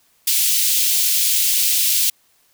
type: high-pass noise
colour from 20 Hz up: white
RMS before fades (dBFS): -17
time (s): 0.27-2.1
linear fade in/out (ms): 5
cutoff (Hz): 2700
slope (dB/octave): 24
effects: white hiss -59 dBFS RMS until 2.53 s